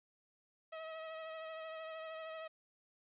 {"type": "tone with vibrato", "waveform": "sawtooth", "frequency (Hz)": 640, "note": "D#5", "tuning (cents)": 49, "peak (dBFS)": -40, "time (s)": [0.72, 2.48], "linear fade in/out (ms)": 10, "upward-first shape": "triangle", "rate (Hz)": 13, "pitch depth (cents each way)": 26, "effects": ["resampled to 8000 Hz", "12-bit"]}